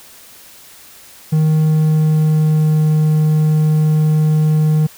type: tone with pitch glide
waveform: triangle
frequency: 155.9 to 154.38 Hz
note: D#3 to D#3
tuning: +4 to -13 cents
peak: -8 dBFS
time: 1.32-4.87 s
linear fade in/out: 10 ms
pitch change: -17 cents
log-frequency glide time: 1.6-2.91 s
effects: white hiss -41 dBFS RMS until 4.97 s